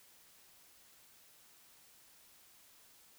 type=silence; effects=white hiss -63 dBFS RMS until 3.18 s